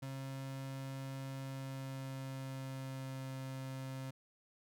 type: tone with pitch glide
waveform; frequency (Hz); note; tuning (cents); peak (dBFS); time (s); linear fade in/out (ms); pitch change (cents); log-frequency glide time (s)
35% pulse; 134.6 to 132.59; C3 to C3; +49 to +23; -40; 0.02-4.11; 10; -26; 1.38-3.33
effects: none